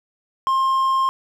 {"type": "tone", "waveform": "triangle", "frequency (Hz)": 1062, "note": "C6", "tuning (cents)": 25, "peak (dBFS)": -14, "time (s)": [0.47, 1.09], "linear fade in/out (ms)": 0, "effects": []}